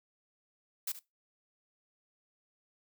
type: noise with echo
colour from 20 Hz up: blue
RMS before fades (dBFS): -35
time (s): 0.87-0.92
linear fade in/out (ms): 5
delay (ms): 73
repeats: 1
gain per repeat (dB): -13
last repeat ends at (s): 0.993
effects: noise-tail reverb RT60 0.2 s tail -19 dB re dry